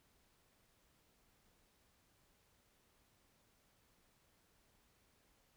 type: silence
effects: pink hiss -74 dBFS RMS until 5.56 s